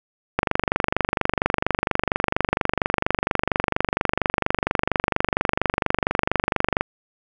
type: click train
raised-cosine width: 0.5 ms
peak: -3 dBFS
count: 157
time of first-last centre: 0.39-6.81 s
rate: 24.3 Hz
effects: none